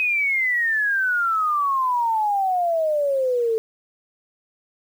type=exponential sweep; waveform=sine; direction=down; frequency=2539 to 440 Hz; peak=-18 dBFS; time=0-3.58 s; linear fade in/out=0 ms; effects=8-bit